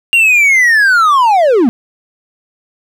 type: linear sweep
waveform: triangle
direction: down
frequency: 2804 to 213.5 Hz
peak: -4 dBFS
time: 0.13-1.69 s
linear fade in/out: 0 ms
effects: none